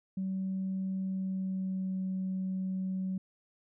sine tone with pitch glide, 190 to 188.14 Hz, F#3 to F#3, +46 to +29 cents, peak -30 dBFS, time 0.17-3.18 s, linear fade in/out 5 ms, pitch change -17 cents, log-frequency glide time 1.01-2.01 s, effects tanh soft clip ceiling -27 dBFS

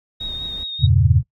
brown noise, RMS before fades -35 dBFS, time 0.2-0.64 s, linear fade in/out 10 ms
sine tone with vibrato, 3729 Hz, A#7, in tune, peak -25 dBFS, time 0.2-0.87 s, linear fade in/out 10 ms, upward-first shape triangle, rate 5.1 Hz, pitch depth 28 cents each way
sine chord, E diminished seventh, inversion none, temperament equal, 82.41 / 98 / 116.54 / 138.59 Hz, E2 / G2 / Bb2 / Db3, 0 / 0 / 0 / 0 cents, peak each -17 dBFS, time 0.79-1.23 s, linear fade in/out 50 ms
effects noise-tail reverb RT60 0.1 s tail -19 dB re dry

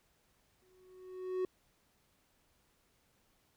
triangle tone with exponential growth, 370 Hz, F#4, in tune, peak -28 dBFS, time 0.62-1.45 s, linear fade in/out 2 ms, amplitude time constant 180 ms, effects pink hiss -73 dBFS RMS until 3.56 s

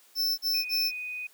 square tone bursts, 5310 Hz, E8, 12 cents sharp, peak -25 dBFS, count 3, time 0.15-0.918 s, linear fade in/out 50 ms, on 230 ms, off 39 ms
sine tone, 2489 Hz, D#7, in tune, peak -33 dBFS, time 0.54-1.27 s, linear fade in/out 5 ms
effects white hiss -59 dBFS RMS until 1.33 s + high-pass 300 Hz 12 dB/octave

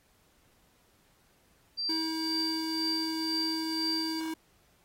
sine tone with tremolo, 4699 Hz, D8, in tune, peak -28 dBFS, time 1.77-4.21 s, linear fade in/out 20 ms, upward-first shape triangle, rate 2 Hz, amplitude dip 70%
square tone, 320.7 Hz, E4, 48 cents flat, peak -33 dBFS, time 1.89-4.34 s, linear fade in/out 5 ms
effects pink hiss -67 dBFS RMS until 4.84 s + AAC 48 kbps

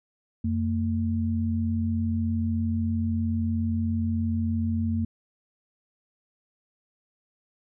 sine tone pair together, 89.9 / 226.7 Hz, F#2 / A#3, -49 / -48 cents, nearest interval octave + major third, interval 1601 cents, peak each -26 dBFS, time 0.44-5.05 s, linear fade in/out 5 ms, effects none

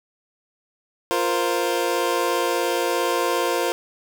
25% pulse chord, F suspended fourth, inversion none, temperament equal, 349.2 / 466.2 / 523.3 Hz, F4 / Bb4 / C5, 0 / 0 / 0 cents, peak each -21 dBFS, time 1.11-3.72 s, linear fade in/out 0 ms, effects none

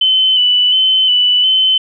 sine tone with vibrato, 3016 Hz, F#7, 32 cents sharp, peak -8 dBFS, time 0.01-1.78 s, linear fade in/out 5 ms, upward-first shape square, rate 1.4 Hz, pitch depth 24 cents each way, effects none

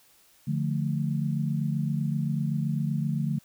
sine chord, D minor, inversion none, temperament equal, 146.83 / 174.61 / 220 Hz, D3 / F3 / A3, 0 / 0 / 0 cents, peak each -27 / -31 / -31 dBFS, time 0.47-3.39 s, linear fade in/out 10 ms, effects white hiss -60 dBFS RMS until 3.44 s

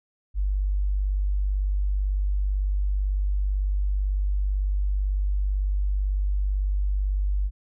sine tone, 49 Hz, G1, in tune, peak -21 dBFS, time 0.34-7.51 s, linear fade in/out 50 ms, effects none

